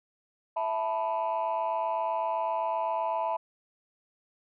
sine chord, E suspended fourth, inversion none, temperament equal, 659.3 / 880 / 987.8 Hz, E5 / A5 / B5, 0 / 0 / 0 cents, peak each -30 dBFS, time 0.56-3.37 s, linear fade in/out 10 ms, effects tanh soft clip ceiling -22 dBFS

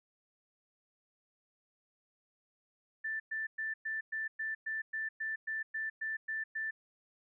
sine tone bursts, 1768 Hz, A6, 8 cents sharp, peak -34 dBFS, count 14, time 3.04-6.71 s, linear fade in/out 10 ms, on 160 ms, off 110 ms, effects none

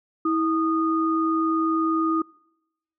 sine tone pair together, 323.7 / 1232.1 Hz, E4 / D#6, -31 / -17 cents, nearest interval octave + major seventh, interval 2314 cents, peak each -21 / -24 dBFS, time 0.25-2.22 s, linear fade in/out 5 ms, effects noise-tail reverb RT60 0.9 s tail -26 dB re dry

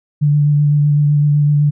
sine tone with vibrato, 146.83 Hz, D3, in tune, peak -9 dBFS, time 0.21-1.71 s, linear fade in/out 20 ms, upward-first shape sine, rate 7.9 Hz, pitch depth 17 cents each way, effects none

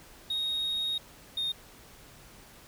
sine tone pair in turn, 3747 / 3687 Hz, A#7 / A#7, +8 / -20 cents, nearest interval unison, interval 28 cents, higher first, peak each -26 dBFS, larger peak neither, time 0.3-0.98 / 1.37-1.52 s, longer first, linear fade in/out 5 ms, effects tanh soft clip ceiling -27 dBFS + pink hiss -53 dBFS RMS until 2.67 s

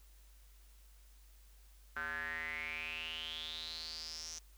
square tone with band-pass filter sweep, 80.7 Hz, E2, 36 cents flat, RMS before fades -43 dBFS, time 1.96-4.39 s, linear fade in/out 5 ms, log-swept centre 1500 to 6000 Hz, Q 8.9, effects added 50 Hz sine -58 dBFS peak until 4.57 s + white hiss -68 dBFS RMS until 4.57 s

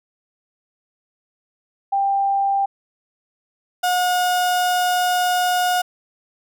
sine / 35% pulse tone pair in turn, 791 / 721.8 Hz, G5 / F#5, +15 / -43 cents, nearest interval major second, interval 158 cents, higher first, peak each -16 / -15 dBFS, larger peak second, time 1.92-2.66 / 3.83-5.82 s, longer second, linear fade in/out 10 ms, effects none

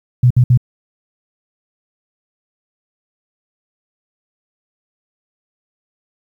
sine tone bursts, 123.7 Hz, B2, 3 cents sharp, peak -6 dBFS, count 3, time 0.23-0.575 s, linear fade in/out 5 ms, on 75 ms, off 60 ms, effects 8-bit

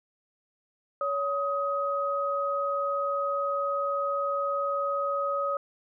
sine tone pair together, 563 / 1259.5 Hz, C#5 / D#6, +27 / +21 cents, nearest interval octave + major second, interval 1394 cents, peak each -29 / -28 dBFS, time 1.01-5.57 s, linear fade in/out 2 ms, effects none

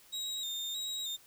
35% pulse tone with vibrato, 3729 Hz, A#7, in tune, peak -34 dBFS, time 0.12-1.17 s, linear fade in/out 20 ms, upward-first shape square, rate 1.6 Hz, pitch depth 43 cents each way, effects white hiss -60 dBFS RMS until 1.26 s

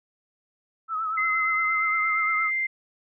sine tone with vibrato, 1293 Hz, E6, 34 cents flat, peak -25 dBFS, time 0.88-2.51 s, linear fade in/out 50 ms, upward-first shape triangle, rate 8.6 Hz, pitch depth 62 cents each way
sine tone with pitch glide, 2061 to 2091 Hz, C7 to C7, -27 to -2 cents, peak -23 dBFS, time 1.17-2.67 s, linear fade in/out 10 ms, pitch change +25 cents, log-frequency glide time 1.48-2.18 s
effects none

